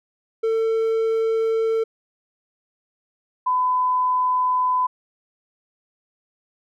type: tone pair in turn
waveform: triangle / sine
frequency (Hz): 448.3 / 1006.4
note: A4 / B5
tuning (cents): +32 / +32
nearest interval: octave + major second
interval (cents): 1400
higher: second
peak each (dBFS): -16 / -17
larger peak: first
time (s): 0.43-1.84 / 3.46-4.87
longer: neither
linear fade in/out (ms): 10
effects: none